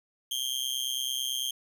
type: tone with amplitude modulation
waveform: sawtooth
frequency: 3200 Hz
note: G7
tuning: 35 cents sharp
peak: -22 dBFS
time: 0.31-1.51 s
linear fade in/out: 5 ms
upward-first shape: sine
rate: 129 Hz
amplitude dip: 100%
effects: none